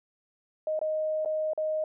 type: tone with dropouts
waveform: sine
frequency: 622.3 Hz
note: D#5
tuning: in tune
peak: -26 dBFS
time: 0.67-1.84 s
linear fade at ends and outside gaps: 2 ms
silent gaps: 0.792-0.814 / 1.249-1.258 / 1.534-1.576 s
effects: none